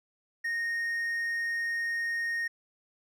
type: tone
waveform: triangle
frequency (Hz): 1855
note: A#6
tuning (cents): -9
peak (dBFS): -27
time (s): 0.44-2.48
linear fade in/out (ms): 10
effects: none